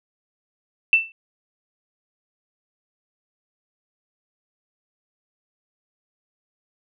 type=tone with exponential decay; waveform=sine; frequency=2668 Hz; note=E7; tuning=20 cents sharp; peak=-8 dBFS; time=0.93-1.12 s; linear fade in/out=1 ms; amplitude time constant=41 ms; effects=none